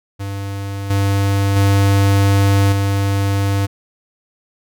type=tone with level steps; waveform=square; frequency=99.1 Hz; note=G2; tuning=19 cents sharp; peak=-23 / -14 / -11 / -15 dBFS; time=0.19-3.67 s; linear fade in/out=20 ms; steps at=0.9 / 1.56 / 2.72 s; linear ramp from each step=5 ms; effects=none